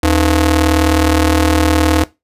sawtooth ring-modulated tone, 194.7 Hz, G3, 12 cents flat, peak -3 dBFS, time 0.03-2.04 s, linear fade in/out 5 ms, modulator 117 Hz, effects noise-tail reverb RT60 0.2 s tail -18 dB re dry + resampled to 32000 Hz

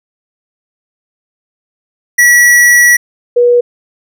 square / sine tone pair in turn, 1936 / 484 Hz, B6 / B4, -35 / -35 cents, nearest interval 2 octaves, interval 2400 cents, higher first, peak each -4 dBFS, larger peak neither, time 2.18-2.97 / 3.36-3.61 s, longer first, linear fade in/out 10 ms, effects none

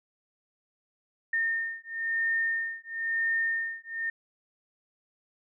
sine beating tone pair, 1822 / 1823 Hz, A#6 / A#6, -40 / -39 cents, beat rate 1 Hz, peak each -30 dBFS, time 1.33-4.1 s, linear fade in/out 5 ms, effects none

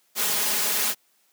white noise with comb filter, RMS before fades -24 dBFS, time 0.15-0.95 s, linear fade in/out 50 ms, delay 4.8 ms, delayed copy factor +0.8, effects white hiss -65 dBFS RMS until 1.32 s + high-pass 200 Hz 12 dB/octave

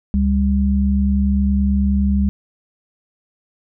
sine tone pair together, 70.5 / 199.62 Hz, C#2 / G3, +30 / +32 cents, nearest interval octave + tritone, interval 1802 cents, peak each -16 dBFS, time 0.14-2.29 s, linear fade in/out 0 ms, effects none

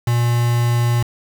triangle tone with quantisation, 119.1 Hz, A#2, 38 cents sharp, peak -12 dBFS, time 0.07-1.03 s, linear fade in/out 5 ms, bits 4, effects none

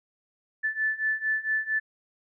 sine beating tone pair, 1748 / 1752.4 Hz, A6 / A6, -12 / -7 cents, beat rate 4.4 Hz, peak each -29 / -27 dBFS, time 0.63-1.8 s, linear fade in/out 20 ms, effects none

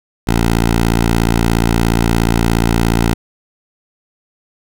10% pulse tone, 57 Hz, A#1, 38 cents flat, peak -3 dBFS, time 0.27-3.14 s, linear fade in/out 10 ms, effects none

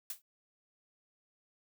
blue noise with exponential decay, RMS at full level -35 dBFS, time 0.1-0.22 s, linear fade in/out 2 ms, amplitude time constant 24 ms, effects none

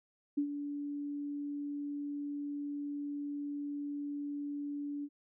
sine tone with ADSR envelope, 288.4 Hz, D4, 31 cents flat, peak -27 dBFS, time 0.37-5.09 s, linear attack 11 ms, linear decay 84 ms, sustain -9 dB, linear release 52 ms, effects none

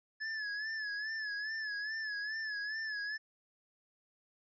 square tone with vibrato, 1718 Hz, A6, 42 cents flat, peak -37 dBFS, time 0.2-3.18 s, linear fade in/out 20 ms, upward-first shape sine, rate 2.4 Hz, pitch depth 69 cents each way, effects resampled to 16000 Hz

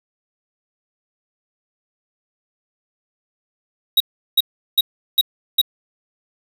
square tone bursts, 3807 Hz, A#7, 36 cents sharp, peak -11 dBFS, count 5, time 3.97-5.615 s, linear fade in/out 5 ms, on 33 ms, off 370 ms, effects none

